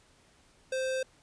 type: tone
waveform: square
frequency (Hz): 522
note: C5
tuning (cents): -4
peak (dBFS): -30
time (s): 0.72-1.03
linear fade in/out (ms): 5
effects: pink hiss -63 dBFS RMS until 1.22 s + resampled to 22050 Hz